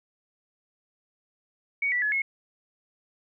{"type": "tone with pitch steps", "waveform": "sine", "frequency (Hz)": [2240, 1961, 1703, 2174], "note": ["C#7", "B6", "G#6", "C#7"], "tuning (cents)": [18, -13, 43, -34], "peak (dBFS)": -23, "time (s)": [1.82, 2.22], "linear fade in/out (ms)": 5, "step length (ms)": 100, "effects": []}